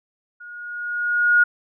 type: tone with level ramp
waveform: sine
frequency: 1440 Hz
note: F#6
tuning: 47 cents flat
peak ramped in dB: -37 to -10 dBFS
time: 0.4-1.44 s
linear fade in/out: 10 ms
effects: none